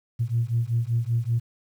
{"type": "beating tone pair", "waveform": "sine", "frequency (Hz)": [114.4, 119.6], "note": ["A#2", "A#2"], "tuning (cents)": [-32, 45], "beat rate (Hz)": 5.2, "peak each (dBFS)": -24, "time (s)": [0.19, 1.4], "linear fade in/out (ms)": 20, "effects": ["tanh soft clip ceiling -14 dBFS", "9-bit"]}